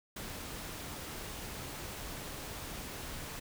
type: noise with ADSR envelope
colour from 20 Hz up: pink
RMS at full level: -40 dBFS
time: 0.16-3.4 s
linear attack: 8 ms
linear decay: 10 ms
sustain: -3 dB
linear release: 11 ms
effects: none